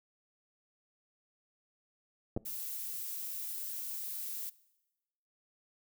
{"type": "clicks", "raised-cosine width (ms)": 2, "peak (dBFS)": -22, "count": 2, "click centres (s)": [2.365, 2.374]}
{"type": "noise", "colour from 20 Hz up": "violet", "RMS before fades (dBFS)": -40, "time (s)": [2.45, 4.5], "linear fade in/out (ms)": 10}
{"effects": ["noise-tail reverb RT60 1.0 s tail -21 dB re dry"]}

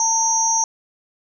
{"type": "tone cluster", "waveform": "sine", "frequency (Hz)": [901, 5810, 6330], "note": ["A5", "F#8", "G8"], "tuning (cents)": [41, -32, 16], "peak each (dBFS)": -20, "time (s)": [0, 0.64], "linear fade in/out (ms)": 2, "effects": []}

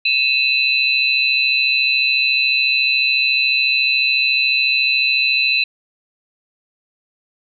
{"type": "tone cluster", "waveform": "sine", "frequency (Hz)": [2546, 2680, 4000], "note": ["D#7", "E7", "B7"], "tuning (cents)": [39, 28, 21], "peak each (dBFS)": -18, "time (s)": [0.05, 5.64], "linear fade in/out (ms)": 5, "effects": []}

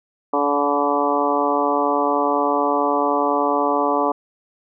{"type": "harmonic tone with a mistuned harmonic", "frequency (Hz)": 144.2, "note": "D3", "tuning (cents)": -31, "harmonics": [2, 3, 4, 5, 6, 7, 8], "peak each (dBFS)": [-24, -24, -24, -24, -24, -24, -24], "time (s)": [0.33, 4.12], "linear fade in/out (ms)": 5, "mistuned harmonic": 7, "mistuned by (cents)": -18, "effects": []}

